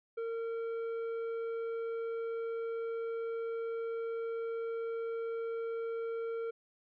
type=tone with tanh clipping; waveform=sine; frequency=457.8 Hz; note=A#4; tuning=31 cents flat; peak=-36 dBFS; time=0.17-6.51 s; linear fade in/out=10 ms; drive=8 dB; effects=none